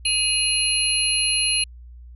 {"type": "tone cluster", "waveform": "sine", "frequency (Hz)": [2512, 2867, 4180, 10350], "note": ["D#7", "F7", "C8", "E9"], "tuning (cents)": [16, 45, -2, -33], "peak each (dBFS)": -24, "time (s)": [0.05, 1.64], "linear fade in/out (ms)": 5, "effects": ["added 60 Hz sine -39 dBFS peak until 2.15 s"]}